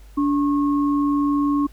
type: tone pair together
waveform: sine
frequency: 288.1 / 1087.7 Hz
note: D4 / C#6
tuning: -33 / -33 cents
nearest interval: octave + major seventh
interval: 2300 cents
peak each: -17 / -26 dBFS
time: 0.17-1.67 s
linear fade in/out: 10 ms
effects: added 50 Hz sine -41 dBFS peak until 1.72 s + pink hiss -55 dBFS RMS until 1.72 s